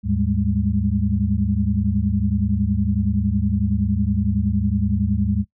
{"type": "tone cluster", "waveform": "sine", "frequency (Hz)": [77.2, 105.1, 197.7, 208.5], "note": ["D#2", "G#2", "G3", "G#3"], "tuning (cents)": [-13, 21, 15, 7], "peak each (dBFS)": -23, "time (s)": [0.03, 5.45], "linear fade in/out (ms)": 50, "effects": ["noise-tail reverb RT60 0.1 s tail -20 dB re dry"]}